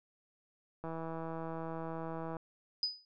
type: click train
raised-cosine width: 1 ms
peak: -28 dBFS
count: 250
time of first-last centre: 0.84-2.368 s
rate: 163 Hz
type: tone with exponential decay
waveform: sine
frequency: 4980 Hz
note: D#8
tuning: 1 cent sharp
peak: -27 dBFS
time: 2.83-3.05 s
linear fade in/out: 1 ms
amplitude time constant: 47 ms
effects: none